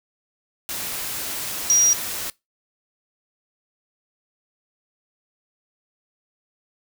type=tone in noise; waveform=sine; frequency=5740 Hz; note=F8; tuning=47 cents sharp; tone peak=-12 dBFS; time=1.7-1.93 s; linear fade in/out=0 ms; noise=white; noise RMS=-29 dBFS; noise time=0.69-2.3 s; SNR=+14 dB; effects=noise-tail reverb RT60 0.2 s tail -22 dB re dry